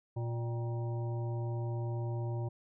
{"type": "harmonic tone with a mistuned harmonic", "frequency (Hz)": 117.8, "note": "A#2", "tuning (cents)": 19, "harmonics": [1, 3, 5, 7, 8], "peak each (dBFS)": [-33, -43, -47, -50, -51], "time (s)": [0.16, 2.49], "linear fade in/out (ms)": 10, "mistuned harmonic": 7, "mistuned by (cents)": -78, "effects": []}